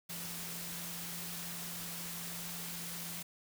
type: tone in noise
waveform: sine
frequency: 171.4 Hz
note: F3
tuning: 32 cents flat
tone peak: -48 dBFS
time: 0.09-3.23 s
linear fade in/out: 10 ms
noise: white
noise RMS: -43 dBFS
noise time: 0.09-3.23 s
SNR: -8 dB
effects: none